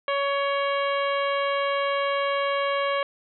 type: harmonic tone with a mistuned harmonic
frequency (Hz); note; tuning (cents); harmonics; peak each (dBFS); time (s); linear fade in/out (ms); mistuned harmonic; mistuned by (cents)
560; C#5; +18; 1 / 2 / 3 / 4 / 5 / 6 / 7; -25 / -27 / -33 / -33 / -37 / -37 / -44; 0.08-3.03; 2; 6; -70
effects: none